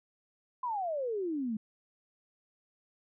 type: exponential sweep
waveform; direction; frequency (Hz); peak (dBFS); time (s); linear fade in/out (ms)
sine; down; 1035 to 207.8; -31; 0.63-1.57; 5
effects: none